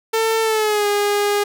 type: tone with pitch glide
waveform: sawtooth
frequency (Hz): 447.3 to 410.2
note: A4 to G#4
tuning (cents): +28 to -21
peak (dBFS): -12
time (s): 0.13-1.44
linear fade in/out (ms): 10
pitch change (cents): -149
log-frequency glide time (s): 0.42-0.87
effects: none